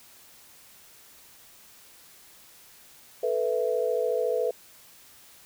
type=chord; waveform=sine; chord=A suspended second; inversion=none; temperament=equal; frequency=440 / 493.9 / 659.3 Hz; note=A4 / B4 / E5; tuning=0 / 0 / 0 cents; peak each=-28 / -26 / -31 dBFS; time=3.23-4.51 s; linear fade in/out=5 ms; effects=white hiss -53 dBFS RMS until 5.45 s